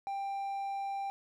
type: tone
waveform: triangle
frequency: 790 Hz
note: G5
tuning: 13 cents sharp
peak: -32 dBFS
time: 0.07-1.1 s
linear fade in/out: 0 ms
effects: none